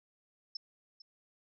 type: tone with echo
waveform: sine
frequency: 5274 Hz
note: E8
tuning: in tune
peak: -36 dBFS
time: 0.55-0.57 s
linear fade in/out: 5 ms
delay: 450 ms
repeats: 1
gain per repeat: -15 dB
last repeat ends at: 1.02 s
effects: none